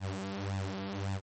sawtooth tone with flanger, 97.4 Hz, G2, 11 cents flat, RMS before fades -36 dBFS, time 0-1.21 s, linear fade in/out 50 ms, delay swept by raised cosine 1.1 to 6 ms, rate 1.8 Hz, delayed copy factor +0.95, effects MP3 32 kbps

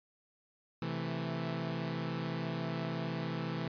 sawtooth chord, A minor, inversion first, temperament equal, 130.81 / 164.81 / 220 Hz, C3 / E3 / A3, 0 / 0 / 0 cents, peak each -36 / -33 / -38 dBFS, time 0.82-3.68 s, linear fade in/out 2 ms, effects resampled to 11025 Hz

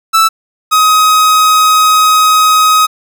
45% pulse tone pair in turn, 1318.5 / 1262.1 Hz, E6 / D#6, 0 / +24 cents, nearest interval minor second, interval 76 cents, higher first, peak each -5 dBFS, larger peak neither, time 0.13-0.29 / 0.71-2.87 s, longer second, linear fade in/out 20 ms, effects none

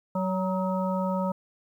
harmonic tone with a mistuned harmonic, 187.5 Hz, F#3, 23 cents sharp, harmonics 1 / 3 / 5 / 7, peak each -27 / -30 / -32 / -37 dBFS, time 0.15-1.32 s, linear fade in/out 5 ms, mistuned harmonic 7, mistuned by -50 cents, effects 10-bit

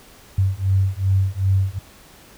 sine beating tone pair, 94.8 / 97.4 Hz, F#2 / G2, +43 / -11 cents, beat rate 2.6 Hz, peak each -19 / -19 dBFS, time 0.38-1.79 s, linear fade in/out 5 ms, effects pink hiss -47 dBFS RMS until 2.37 s

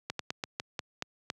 slowing click train, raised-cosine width 0.2 ms, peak -15 dBFS, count 8, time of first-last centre 0.1-1.301 s, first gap 93 ms, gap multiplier 1.2, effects high-pass 100 Hz 12 dB/octave

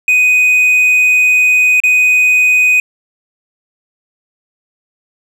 triangle tone with dropouts, 2496 Hz, D#7, 5 cents sharp, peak -5 dBFS, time 0.08-2.8 s, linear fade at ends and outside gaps 2 ms, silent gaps 1.802-1.836 s, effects none

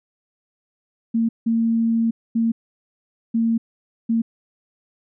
sine tone bursts at uneven times, 228.3 Hz, A#3, 36 cents flat, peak -16 dBFS, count 5, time 1.14-1.29 / 1.46-2.11 / 2.35-2.52 / 3.34-3.58 / 4.09-4.22 s, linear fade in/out 10 ms, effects none

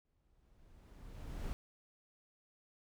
brown noise with exponential growth, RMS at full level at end -39 dBFS, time 0.05-1.53 s, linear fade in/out 0 ms, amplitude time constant 320 ms, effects none

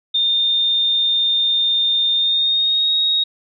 sine tone with pitch glide, 3629 to 3763 Hz, A#7 to A#7, -47 to +16 cents, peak -14 dBFS, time 0.14-3.24 s, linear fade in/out 10 ms, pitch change +63 cents, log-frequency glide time 2.14-2.92 s, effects none

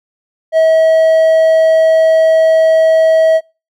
triangle tone, 643 Hz, E5, 43 cents flat, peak -4 dBFS, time 0.52-3.41 s, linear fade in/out 50 ms, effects noise-tail reverb RT60 0.3 s tail -25 dB re dry

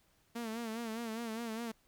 sawtooth tone with vibrato, 227.7 Hz, A#3, 40 cents flat, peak -34 dBFS, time 0.35-1.72 s, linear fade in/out 10 ms, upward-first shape sine, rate 4.9 Hz, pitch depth 73 cents each way, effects pink hiss -71 dBFS RMS until 1.87 s

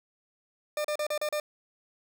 40% pulse tone bursts, 600 Hz, D5, 37 cents sharp, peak -27 dBFS, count 6, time 0.77-1.4 s, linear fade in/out 2 ms, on 75 ms, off 36 ms, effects none

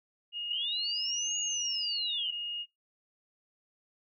sine tone, 2858 Hz, F7, 39 cents sharp, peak -34 dBFS, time 0.32-2.66 s, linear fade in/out 50 ms
sine linear two-way sweep, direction up then down, 2794 to 6810 to 2794 Hz, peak -32 dBFS, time 0.5-2.33 s, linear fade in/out 10 ms, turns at 1.39 s
effects noise-tail reverb RT60 0.2 s tail -20 dB re dry

